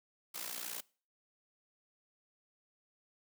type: noise with amplitude modulation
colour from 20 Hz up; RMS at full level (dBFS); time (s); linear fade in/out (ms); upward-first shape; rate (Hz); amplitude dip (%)
white; -39; 0.34-0.81; 10; sine; 59.4; 75
effects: noise-tail reverb RT60 0.4 s tail -23 dB re dry + high-pass 200 Hz 12 dB/octave